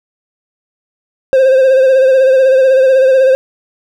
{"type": "tone with vibrato", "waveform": "triangle", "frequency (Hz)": 526, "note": "C5", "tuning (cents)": 9, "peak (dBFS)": -3, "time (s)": [1.33, 3.35], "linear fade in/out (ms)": 0, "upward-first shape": "sine", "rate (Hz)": 16, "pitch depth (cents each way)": 42, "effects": []}